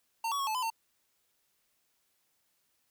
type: tone with pitch steps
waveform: square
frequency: 910 / 1126 / 1099 / 870 / 1012 / 906 Hz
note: A#5 / C#6 / C#6 / A5 / B5 / A#5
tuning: -42 / +27 / -15 / -20 / +42 / -50 cents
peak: -31 dBFS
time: 0.24-0.702 s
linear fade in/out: 5 ms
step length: 77 ms
effects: white hiss -75 dBFS RMS until 2.9 s